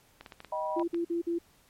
clicks, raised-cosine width 0.3 ms, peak -28 dBFS, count 7, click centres 0.21 / 0.262 / 0.322 / 0.404 / 0.447 / 0.796 / 0.945 s
sine chord, Eb augmented, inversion none, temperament just, 622.3 / 777.8 / 972.3 Hz, Eb5 / G5 / B5, 0 / -14 / -27 cents, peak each -33 / -38 / -33 dBFS, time 0.52-0.83 s, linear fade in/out 5 ms
sine tone bursts, 340 Hz, F4, 46 cents flat, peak -27 dBFS, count 4, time 0.76-1.387 s, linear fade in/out 10 ms, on 120 ms, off 49 ms
effects pink hiss -63 dBFS RMS until 1.69 s + MP3 64 kbps

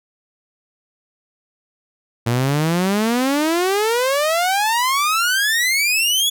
sawtooth exponential sweep, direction up, 114.4 to 3438 Hz, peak -12 dBFS, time 2.26-6.3 s, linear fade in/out 10 ms, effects none

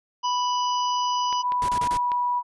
harmonic tone, 987.8 Hz, B5, in tune, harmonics 1 / 3 / 5 / 6, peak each -22 / -32 / -36 / -38 dBFS, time 0.23-1.43 s, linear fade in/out 20 ms
clicks, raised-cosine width 0.3 ms, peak -19 dBFS, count 4, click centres 1.327 / 1.521 / 1.836 / 2.118 s
sine tone with pitch glide, 987.8 to 977.6 Hz, B5 to B5, 0 to -18 cents, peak -21 dBFS, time 1.41-2.43 s, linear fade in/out 50 ms, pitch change -18 cents, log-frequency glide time 1.58-1.86 s
pink noise bursts, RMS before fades -33 dBFS, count 4, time 1.62-1.972 s, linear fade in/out 0 ms, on 64 ms, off 32 ms
effects resampled to 24000 Hz

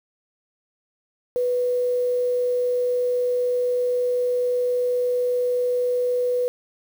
sine tone with quantisation, 493.9 Hz, B4, in tune, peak -19 dBFS, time 1.36-6.48 s, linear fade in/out 0 ms, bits 7, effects none

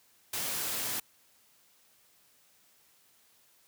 white noise, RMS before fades -34 dBFS, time 0.33-1 s, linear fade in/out 5 ms, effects white hiss -65 dBFS RMS until 3.67 s + high-pass 60 Hz 12 dB/octave

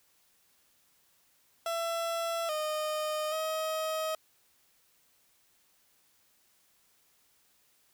30% pulse tone with pitch steps, 670 / 614 / 632 Hz, E5 / D#5 / D#5, +28 / -23 / +27 cents, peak -28 dBFS, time 1.66-4.15 s, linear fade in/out 2 ms, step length 830 ms, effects white hiss -68 dBFS RMS until 7.93 s

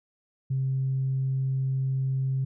sine tone, 133 Hz, C3, 29 cents sharp, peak -23 dBFS, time 0.5-2.45 s, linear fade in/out 10 ms, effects tanh soft clip ceiling -19 dBFS

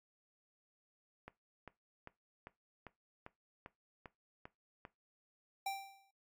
click train, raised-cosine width 0.5 ms, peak -33 dBFS, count 10, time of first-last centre 1.28-4.851 s, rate 2.52 Hz
square tone with exponential decay, 784 Hz, G5, in tune, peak -35 dBFS, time 5.66-6.11 s, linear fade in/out 5 ms, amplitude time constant 96 ms
effects noise-tail reverb RT60 0.2 s tail -18 dB re dry + MP3 96 kbps

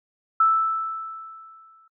sine tone with exponential decay, 1318.5 Hz, E6, in tune, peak -13 dBFS, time 0.4-1.88 s, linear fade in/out 5 ms, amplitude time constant 320 ms, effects noise-tail reverb RT60 0.1 s tail -20 dB re dry

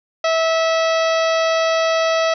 harmonic tone, 651 Hz, E5, 22 cents flat, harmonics 1 / 2 / 3 / 4 / 5 / 6 / 7 / 8 / 9, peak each -16 / -22 / -26 / -28 / -30 / -32 / -33 / -34 / -35 dBFS, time 0.24-2.34 s, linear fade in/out 5 ms, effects none

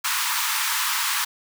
pink high-pass noise, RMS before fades -24 dBFS, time 0.04-1.25 s, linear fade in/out 10 ms, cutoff 890 Hz, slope 96 dB/octave, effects none

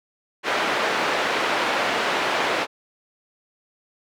pink band-pass noise, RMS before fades -23 dBFS, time 0.43-2.67 s, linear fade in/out 50 ms, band 490 to 2800 Hz, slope 12 dB/octave, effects none

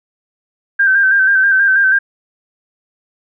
sine tone with vibrato, 1568 Hz, G6, in tune, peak -8 dBFS, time 0.79-1.99 s, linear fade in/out 10 ms, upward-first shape square, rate 6.2 Hz, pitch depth 37 cents each way, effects none

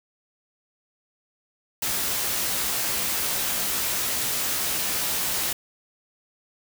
white noise with comb filter, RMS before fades -26 dBFS, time 1.82-5.53 s, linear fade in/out 5 ms, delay 16 ms, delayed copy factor +0.5, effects none

